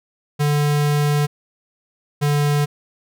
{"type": "tone pair in turn", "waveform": "square", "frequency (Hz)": [146.83, 146.07], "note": ["D3", "D3"], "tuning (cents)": [0, -9], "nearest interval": "unison", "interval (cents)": 9, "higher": "first", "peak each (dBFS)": -16, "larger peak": "neither", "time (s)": [[0.39, 1.27], [2.21, 2.66]], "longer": "first", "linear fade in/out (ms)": 20, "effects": []}